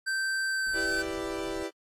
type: tone with pitch glide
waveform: square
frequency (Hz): 1558 to 1531.2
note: G6 to G6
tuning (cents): -11 to -41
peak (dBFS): -28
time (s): 0.06-1.03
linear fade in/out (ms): 20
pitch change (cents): -30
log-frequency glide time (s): 0.47-0.91
type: noise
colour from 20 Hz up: brown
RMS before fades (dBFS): -47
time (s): 0.66-1.63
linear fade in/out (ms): 5
type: chord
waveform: 40% pulse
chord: E minor seventh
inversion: none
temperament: equal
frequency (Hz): 329.6 / 392 / 493.9 / 587.3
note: E4 / G4 / B4 / D5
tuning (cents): 0 / 0 / 0 / 0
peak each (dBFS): -35 / -35 / -39 / -39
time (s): 0.73-1.71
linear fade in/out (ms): 50
effects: low-pass 10000 Hz 12 dB/octave + AAC 64 kbps